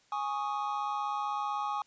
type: chord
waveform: triangle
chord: Ab suspended fourth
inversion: none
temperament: equal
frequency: 830.6 / 1108.7 / 1244.5 Hz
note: Ab5 / Db6 / Eb6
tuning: 0 / 0 / 0 cents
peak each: -32 / -34 / -35 dBFS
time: 0.12-1.82 s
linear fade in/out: 2 ms
effects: white hiss -66 dBFS RMS until 1.86 s + resampled to 16000 Hz

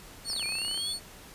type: tone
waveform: 30% pulse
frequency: 4395 Hz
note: C#8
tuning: 16 cents flat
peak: -29 dBFS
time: 0.24-1 s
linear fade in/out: 50 ms
type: linear two-way sweep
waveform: sine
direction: down then up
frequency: 5890 to 2349 to 3529 Hz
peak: -34 dBFS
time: 0.28-0.94 s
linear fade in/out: 20 ms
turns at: 0.44 s
type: click train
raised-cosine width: 0.5 ms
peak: -28 dBFS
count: 16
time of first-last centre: 0.3-0.776 s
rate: 31.5 Hz
effects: pink hiss -49 dBFS RMS until 1.34 s + resampled to 32000 Hz

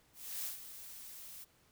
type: noise with ADSR envelope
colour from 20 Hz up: blue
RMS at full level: -39 dBFS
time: 0.13-1.45 s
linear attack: 310 ms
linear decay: 130 ms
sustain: -11 dB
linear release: 21 ms
effects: pink hiss -69 dBFS RMS until 1.71 s

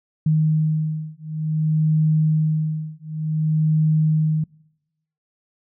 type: beating tone pair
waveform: sine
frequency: 155.56 / 156.11 Hz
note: D#3 / D#3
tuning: 0 / +6 cents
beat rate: 0.55 Hz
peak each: -20 dBFS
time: 0.26-4.44 s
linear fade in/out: 5 ms
effects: noise-tail reverb RT60 0.9 s tail -25 dB re dry

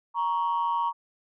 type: tone pair together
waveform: sine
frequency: 939.2 / 1113 Hz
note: A#5 / C#6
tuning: +13 / +7 cents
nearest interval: minor third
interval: 294 cents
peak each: -24 / -27 dBFS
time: 0.14-0.93 s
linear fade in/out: 50 ms
effects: tanh soft clip ceiling -19 dBFS

